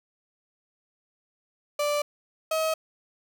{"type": "tone pair in turn", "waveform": "35% pulse", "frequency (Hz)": [587, 636.8], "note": ["D5", "D#5"], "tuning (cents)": [-1, 40], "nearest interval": "minor second", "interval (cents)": 141, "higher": "second", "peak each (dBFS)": -22, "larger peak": "neither", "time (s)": [[1.79, 2.02], [2.51, 2.74]], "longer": "neither", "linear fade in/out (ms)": 5, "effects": []}